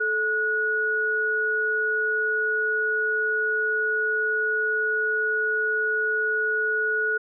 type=tone pair together; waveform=sine; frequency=435.1 / 1459 Hz; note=A4 / F#6; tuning=-19 / -25 cents; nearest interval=octave + major sixth; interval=2094 cents; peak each=-28 / -22 dBFS; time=0-7.18 s; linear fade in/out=10 ms; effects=none